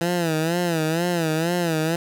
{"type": "tone with vibrato", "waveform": "15% pulse", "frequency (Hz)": 166.5, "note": "E3", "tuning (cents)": 18, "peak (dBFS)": -14, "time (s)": [0.01, 1.96], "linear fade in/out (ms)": 2, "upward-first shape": "sine", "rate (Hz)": 2.1, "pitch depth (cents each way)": 110, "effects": []}